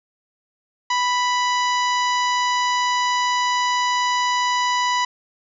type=harmonic tone; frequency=987.8 Hz; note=B5; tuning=in tune; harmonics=1 / 2 / 3 / 4 / 5 / 6 / 7; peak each=-19 / -25 / -29 / -31 / -33 / -35 / -36 dBFS; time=0.9-5.05 s; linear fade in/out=5 ms; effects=none